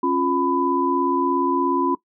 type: tone cluster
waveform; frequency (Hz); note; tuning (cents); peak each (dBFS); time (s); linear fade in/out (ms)
sine; 274.3 / 351.3 / 999; C#4 / F4 / B5; -18 / +10 / +20; -22; 0.03-1.95; 5
effects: noise-tail reverb RT60 0.1 s tail -19 dB re dry